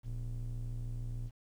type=ring-modulated tone; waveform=triangle; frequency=73.42 Hz; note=D2; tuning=in tune; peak=-31 dBFS; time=0.03-1.31 s; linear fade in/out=50 ms; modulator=43.3 Hz; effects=11-bit